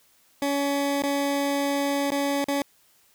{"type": "tone with dropouts", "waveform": "20% pulse", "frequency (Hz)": 281.7, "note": "C#4", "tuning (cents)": 28, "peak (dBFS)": -18, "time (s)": [0.42, 2.62], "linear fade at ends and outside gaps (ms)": 2, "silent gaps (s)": [[1.022, 1.035], [2.105, 2.118], [2.443, 2.483]], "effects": ["white hiss -61 dBFS RMS until 3.14 s"]}